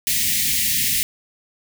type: band-stop noise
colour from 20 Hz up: white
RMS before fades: -20 dBFS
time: 0.07-1.03 s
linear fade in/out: 0 ms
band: 270 to 1800 Hz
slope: 96 dB/octave
effects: none